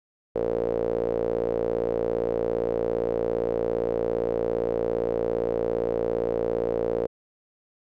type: tone with band-pass filter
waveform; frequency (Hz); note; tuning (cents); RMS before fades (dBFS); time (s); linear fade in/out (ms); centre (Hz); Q
sawtooth; 57.5; A#1; -23; -26; 0.35-7.07; 10; 480; 6.8
effects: none